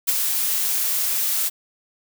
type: noise with ADSR envelope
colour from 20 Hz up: blue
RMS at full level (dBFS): -17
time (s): 0.07-1.5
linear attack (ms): 20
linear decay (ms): 18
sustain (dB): -5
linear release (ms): 28
effects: none